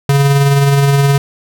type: tone with tremolo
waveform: square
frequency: 140 Hz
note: C#3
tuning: 18 cents sharp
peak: -7 dBFS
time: 0.09-1.18 s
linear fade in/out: 2 ms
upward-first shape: sine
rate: 19 Hz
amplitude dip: 30%
effects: none